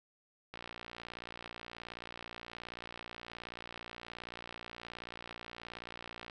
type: click train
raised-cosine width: 0.3 ms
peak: -28 dBFS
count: 339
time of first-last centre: 0.54-6.298 s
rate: 58.7 Hz
effects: none